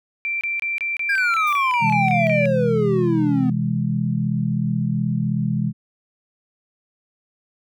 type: tone bursts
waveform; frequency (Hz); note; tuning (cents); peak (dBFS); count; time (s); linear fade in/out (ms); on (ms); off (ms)
sine; 2351; D7; +1; -21; 12; 0.25-2.456; 0; 160; 26
type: exponential sweep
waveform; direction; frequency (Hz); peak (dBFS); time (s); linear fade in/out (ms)
triangle; down; 1648 to 246.4; -16; 1.09-3.5; 5
type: noise with exponential decay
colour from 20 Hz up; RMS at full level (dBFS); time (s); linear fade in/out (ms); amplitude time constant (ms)
violet; -36; 1.47-1.81; 1; 73
type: chord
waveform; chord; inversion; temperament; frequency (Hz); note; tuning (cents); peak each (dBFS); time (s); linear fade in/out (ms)
sine; C augmented; none; equal with one note detuned; 128.71 / 164.81 / 207.7; C3 / E3 / G#3; -28 / 0 / 0; -23; 1.8-5.73; 50
effects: none